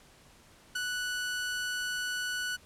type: tone with ADSR envelope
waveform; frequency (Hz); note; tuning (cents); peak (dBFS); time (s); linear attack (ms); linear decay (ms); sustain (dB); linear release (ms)
sawtooth; 1480; F#6; 0; -26; 0.75-2.57; 8; 16; -2; 21
effects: pink hiss -58 dBFS RMS until 2.65 s + low-pass 11000 Hz 12 dB/octave